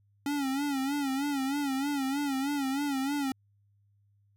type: tone with vibrato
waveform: square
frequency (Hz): 277.2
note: C#4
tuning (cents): 0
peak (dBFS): -29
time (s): 0.26-3.32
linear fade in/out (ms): 2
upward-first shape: sine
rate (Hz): 3.2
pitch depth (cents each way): 86
effects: added 101 Hz sine -64 dBFS peak until 4.36 s